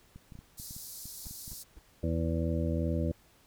clicks, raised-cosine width 5 ms, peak -35 dBFS, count 12, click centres 0.16 / 0.322 / 0.354 / 0.39 / 0.599 / 0.709 / 0.765 / 1.056 / 1.268 / 1.31 / 1.479 / 1.518 s
white band-pass noise, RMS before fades -45 dBFS, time 0.57-1.64 s, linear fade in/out 20 ms, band 4100 to 16000 Hz, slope 48 dB/octave
brown noise bursts, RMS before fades -48 dBFS, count 3, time 1.25-1.791 s, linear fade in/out 2 ms, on 27 ms, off 230 ms
harmonic tone, 82.41 Hz, E2, in tune, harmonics 1 / 2 / 3 / 4 / 6 / 7, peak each -31 / -34 / -36 / -37 / -39 / -39 dBFS, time 2.03-3.12 s, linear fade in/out 5 ms
effects pink hiss -63 dBFS RMS until 3.46 s

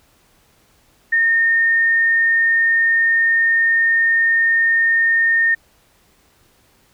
sine tone, 1830 Hz, A#6, 32 cents flat, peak -12 dBFS, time 1.12-5.55 s, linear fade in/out 10 ms, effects pink hiss -56 dBFS RMS until 6.93 s

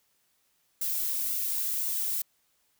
violet noise with flanger, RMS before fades -30 dBFS, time 0.81-2.22 s, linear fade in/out 5 ms, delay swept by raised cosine 1.4 to 2.6 ms, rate 1.9 Hz, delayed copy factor +0.5, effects white hiss -71 dBFS RMS until 2.79 s

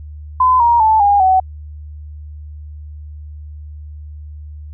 sine tone with pitch steps, 1017 / 943.4 / 875.2 / 811.9 / 753.1 Hz, C6 / A#5 / A5 / G#5 / F#5, -50 / +20 / -9 / -39 / +30 cents, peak -8 dBFS, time 0.4-1.4 s, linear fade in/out 5 ms, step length 200 ms, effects added 75 Hz sine -29 dBFS peak until 4.73 s

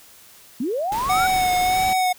sine linear sweep, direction up, 214.7 to 1480 Hz, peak -21 dBFS, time 0.6-1.27 s, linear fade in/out 5 ms
pink noise, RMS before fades -32 dBFS, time 0.92-1.93 s, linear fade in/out 0 ms
square tone with vibrato, 740 Hz, F#5, in tune, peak -18 dBFS, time 1.09-2.13 s, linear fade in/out 10 ms, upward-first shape sine, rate 1.6 Hz, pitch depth 31 cents each way
effects white hiss -48 dBFS RMS until 2.18 s

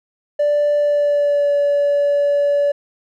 triangle tone with pitch glide, 586 to 573.9 Hz, D5 to D5, -4 to -40 cents, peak -10 dBFS, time 0.39-2.72 s, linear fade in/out 10 ms, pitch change -36 cents, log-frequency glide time 0.76-1.53 s, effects tanh soft clip ceiling -9 dBFS

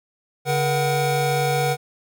square tone cluster, 142 / 478.8 / 747 Hz, C#3 / A#4 / F#5, +42 / +46 / +16 cents, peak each -24 dBFS, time 0.45-1.77 s, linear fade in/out 50 ms, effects none

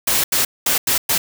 white noise bursts at uneven times, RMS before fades -17 dBFS, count 5, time 0.07-0.24 / 0.32-0.45 / 0.66-0.78 / 0.87-0.98 / 1.09-1.18 s, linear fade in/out 5 ms, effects none

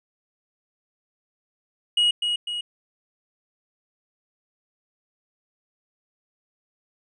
triangle tone with echo, 2897 Hz, F#7, 37 cents flat, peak -15 dBFS, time 1.97-2.11 s, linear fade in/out 5 ms, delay 250 ms, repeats 2, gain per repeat -5 dB, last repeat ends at 2.61 s, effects resampled to 22050 Hz

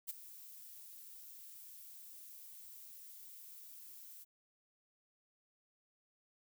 violet noise with ADSR envelope, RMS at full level -39 dBFS, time 0.07-4.25 s, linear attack 29 ms, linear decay 16 ms, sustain -15 dB, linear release 25 ms, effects none

